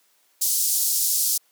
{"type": "band-pass noise", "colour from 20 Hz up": "white", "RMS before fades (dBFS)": -22, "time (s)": [0.41, 1.38], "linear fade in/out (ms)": 10, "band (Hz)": [4900, 16000], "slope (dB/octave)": 24, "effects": ["white hiss -63 dBFS RMS until 1.51 s", "high-pass 300 Hz 12 dB/octave"]}